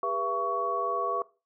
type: tone cluster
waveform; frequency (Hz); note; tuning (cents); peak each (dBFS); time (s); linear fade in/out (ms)
sine; 403 / 486.5 / 675 / 1121; G4 / B4 / E5 / C#6; +48 / -26 / +41 / +19; -36 / -35 / -34 / -28; 0.03-1.22; 2
effects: noise-tail reverb RT60 0.3 s tail -19 dB re dry